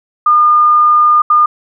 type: tone bursts at uneven times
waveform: sine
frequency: 1213 Hz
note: D#6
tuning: 44 cents flat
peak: -5 dBFS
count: 2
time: 0.26-1.22 / 1.3-1.46 s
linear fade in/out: 5 ms
effects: none